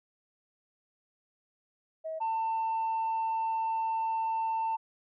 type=tone pair in turn; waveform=sine; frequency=639 / 895.8 Hz; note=D#5 / A5; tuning=+46 / +31 cents; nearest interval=tritone; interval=585 cents; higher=second; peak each=-33 / -26 dBFS; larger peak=second; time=2.04-2.2 / 2.2-4.77 s; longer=second; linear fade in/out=20 ms; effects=tanh soft clip ceiling -26 dBFS